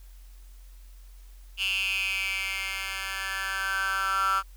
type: tone with high-pass filter sweep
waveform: 10% pulse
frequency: 193.1 Hz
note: G3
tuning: 26 cents flat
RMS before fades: -29 dBFS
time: 1.57-4.43 s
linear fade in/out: 50 ms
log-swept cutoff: 2800 to 1300 Hz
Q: 9.4
effects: added 44 Hz sine -45 dBFS peak until 4.56 s + white hiss -61 dBFS RMS until 4.56 s